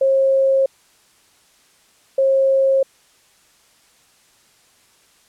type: tone pair in turn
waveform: sine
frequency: 538 / 538 Hz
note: C5 / C5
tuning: +48 / +48 cents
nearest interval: unison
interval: 0 cents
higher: neither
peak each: -12 dBFS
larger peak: neither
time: 0.01-0.66 / 2.18-2.83 s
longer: neither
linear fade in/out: 5 ms
effects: white hiss -55 dBFS RMS until 5.28 s + low-pass 10000 Hz 12 dB/octave